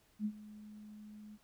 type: tone with ADSR envelope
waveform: sine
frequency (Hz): 211.4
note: G#3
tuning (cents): +31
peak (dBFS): -31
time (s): 0.19-1.38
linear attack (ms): 62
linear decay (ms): 65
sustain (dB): -18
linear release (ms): 38
effects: pink hiss -70 dBFS RMS until 1.43 s